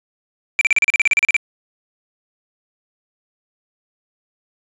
triangle tone bursts, 2349 Hz, D7, in tune, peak -9 dBFS, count 14, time 0.59-1.365 s, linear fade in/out 0 ms, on 21 ms, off 37 ms, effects resampled to 22050 Hz

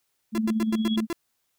sine tone with tremolo, 220 Hz, A3, in tune, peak -20 dBFS, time 0.32-1.07 s, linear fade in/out 50 ms, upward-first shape sine, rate 17 Hz, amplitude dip 50%
45% pulse tone bursts, 340.1 Hz, F4, 46 cents flat, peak -26 dBFS, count 7, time 0.35-1.128 s, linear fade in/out 0 ms, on 28 ms, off 97 ms
sine tone with exponential growth, 3335 Hz, G#7, 7 cents sharp, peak -29 dBFS, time 0.5-0.96 s, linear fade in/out 2 ms, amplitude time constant 100 ms
effects white hiss -74 dBFS RMS until 1.58 s

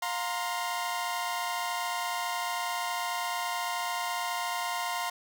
sawtooth chord, F suspended fourth, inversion none, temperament equal with one note detuned, 707.4 / 932.3 / 1046.5 Hz, F5 / Bb5 / C6, +22 / 0 / 0 cents, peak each -31 dBFS, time 0.02-5.1 s, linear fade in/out 5 ms, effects none

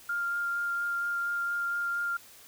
sine tone with vibrato, 1399 Hz, F6, 3 cents sharp, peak -28 dBFS, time 0.09-2.17 s, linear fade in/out 5 ms, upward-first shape sine, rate 4.3 Hz, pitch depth 10 cents each way, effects white hiss -53 dBFS RMS until 2.47 s

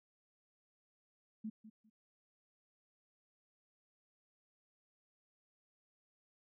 sine tone with echo, 217.8 Hz, A3, 17 cents flat, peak -39 dBFS, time 1.44-1.5 s, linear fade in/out 10 ms, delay 200 ms, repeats 2, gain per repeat -13 dB, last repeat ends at 1.9 s, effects none

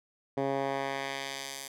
10% pulse tone with band-pass filter sweep, 136.9 Hz, C#3, 21 cents flat, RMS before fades -34 dBFS, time 0.37-1.68 s, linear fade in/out 5 ms, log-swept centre 420 to 9000 Hz, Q 0.72, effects none

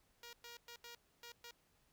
5% pulse tone bursts at uneven times, 473.9 Hz, A#4, 28 cents sharp, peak -40 dBFS, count 6, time 0.23-0.33 / 0.44-0.57 / 0.68-0.76 / 0.84-0.95 / 1.23-1.32 / 1.44-1.51 s, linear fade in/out 2 ms, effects pink hiss -75 dBFS RMS until 1.92 s

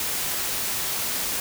white noise, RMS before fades -27 dBFS, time 0-1.4 s, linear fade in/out 2 ms, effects none

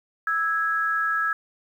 sine tone pair together, 1315 / 1656.8 Hz, E6 / G#6, -5 / -5 cents, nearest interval major third, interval 400 cents, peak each -24 dBFS, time 0.27-1.33 s, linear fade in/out 2 ms, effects 9-bit

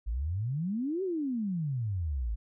sine exponential two-way sweep, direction up then down, 50.6 to 393.7 to 50.6 Hz, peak -29 dBFS, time 0.06-2.36 s, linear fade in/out 20 ms, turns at 1.03 s, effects none

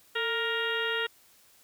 harmonic tone with a mistuned harmonic, 468.2 Hz, A#4, 8 cents sharp, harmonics 1 / 2 / 3 / 4 / 5 / 6 / 7 / 8, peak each -33 / -40 / -33 / -33 / -45 / -35 / -38 / -41 dBFS, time 0.15-1.07 s, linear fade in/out 10 ms, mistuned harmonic 1, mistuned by -66 cents, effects white hiss -60 dBFS RMS until 1.63 s

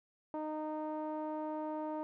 sawtooth tone with low-pass filter, 308.2 Hz, D#4, 16 cents flat, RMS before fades -39 dBFS, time 0.34-2.03 s, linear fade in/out 0 ms, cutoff 840 Hz, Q 3.5, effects none

